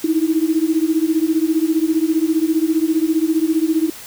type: beating tone pair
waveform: sine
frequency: 312.2 / 327.2 Hz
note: D#4 / E4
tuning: +6 / -13 cents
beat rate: 15 Hz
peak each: -17 dBFS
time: 0.04-3.9 s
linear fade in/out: 5 ms
effects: white hiss -36 dBFS RMS until 4.06 s